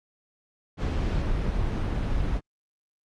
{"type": "noise", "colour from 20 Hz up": "brown", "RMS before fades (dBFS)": -26, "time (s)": [0.77, 2.41], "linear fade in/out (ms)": 50, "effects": ["low-pass 5000 Hz 12 dB/octave", "Opus 48 kbps"]}